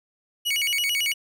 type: tone with vibrato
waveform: 40% pulse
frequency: 2550 Hz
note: D#7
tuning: 42 cents sharp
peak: -21 dBFS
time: 0.45-1.14 s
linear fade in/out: 20 ms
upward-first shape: square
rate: 9 Hz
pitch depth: 230 cents each way
effects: none